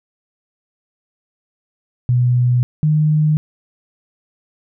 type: tone pair in turn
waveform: sine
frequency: 123.47 / 152.98 Hz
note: B2 / D#3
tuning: 0 / -29 cents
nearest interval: major third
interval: 371 cents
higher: second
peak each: -11 dBFS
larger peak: neither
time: 2.09-2.63 / 2.83-3.37 s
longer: neither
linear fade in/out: 0 ms
effects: none